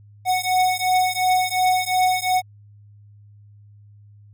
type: beating tone pair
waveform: square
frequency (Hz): 737 / 739.8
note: F#5 / F#5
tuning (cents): -7 / 0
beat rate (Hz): 2.8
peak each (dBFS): -21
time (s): 0.25-2.42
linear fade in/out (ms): 50
effects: added 103 Hz sine -45 dBFS peak until 4.33 s